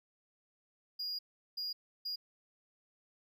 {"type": "tone bursts at uneven times", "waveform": "triangle", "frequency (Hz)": 4860, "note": "D#8", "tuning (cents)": -42, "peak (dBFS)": -35, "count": 3, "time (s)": [[0.99, 1.19], [1.57, 1.73], [2.05, 2.16]], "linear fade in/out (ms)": 10, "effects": []}